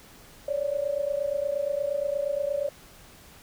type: tone pair together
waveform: sine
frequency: 555.5 / 584 Hz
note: C#5 / D5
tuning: +4 / -10 cents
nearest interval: minor second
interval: 86 cents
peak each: -28 dBFS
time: 0.48-2.69 s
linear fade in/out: 5 ms
effects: pink hiss -51 dBFS RMS until 3.42 s